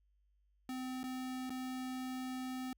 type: tone with dropouts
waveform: square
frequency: 257 Hz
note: C4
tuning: 31 cents flat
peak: -40 dBFS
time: 0.69-2.73 s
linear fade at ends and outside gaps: 2 ms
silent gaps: 1.032-1.039 / 1.496-1.503 s
effects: added 50 Hz sine -70 dBFS peak until 2.77 s